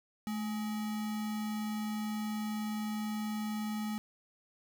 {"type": "tone with sample-and-hold", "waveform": "sine", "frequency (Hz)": 215.5, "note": "A3", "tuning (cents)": -36, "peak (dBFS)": -33, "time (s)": [0.27, 3.98], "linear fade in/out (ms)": 0, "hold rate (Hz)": 1050, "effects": []}